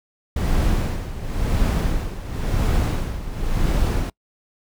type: noise with tremolo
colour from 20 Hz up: brown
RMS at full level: -18 dBFS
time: 0.36-4.1 s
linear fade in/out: 5 ms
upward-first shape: sine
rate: 0.95 Hz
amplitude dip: 75%
effects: noise-tail reverb RT60 0.1 s tail -26 dB re dry